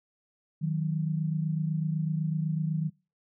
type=tone pair together; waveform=sine; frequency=156.11 / 184.1 Hz; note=D#3 / F#3; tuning=+6 / -8 cents; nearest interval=minor third; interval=286 cents; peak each=-27 / -32 dBFS; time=0.61-2.9 s; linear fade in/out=20 ms; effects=noise-tail reverb RT60 0.3 s tail -23 dB re dry